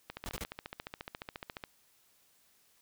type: click train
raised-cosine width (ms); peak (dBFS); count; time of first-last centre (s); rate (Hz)
0.3; -24; 23; 0.1-1.638; 14.3
type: noise bursts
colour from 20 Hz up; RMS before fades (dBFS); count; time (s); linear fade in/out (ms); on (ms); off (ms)
pink; -39; 3; 0.26-0.438; 0; 30; 44
effects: white hiss -68 dBFS RMS until 2.81 s